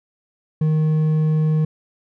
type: tone with hard clipping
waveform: triangle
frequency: 155.56 Hz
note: D#3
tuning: in tune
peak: -16 dBFS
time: 0.61-1.65 s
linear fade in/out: 5 ms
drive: 7 dB
effects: none